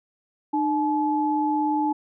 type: tone pair together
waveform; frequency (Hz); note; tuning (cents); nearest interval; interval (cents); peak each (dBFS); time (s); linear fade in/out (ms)
sine; 302.8 / 857.6; D#4 / A5; -47 / -45; octave + tritone; 1802; -23 / -23; 0.53-1.93; 10
effects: none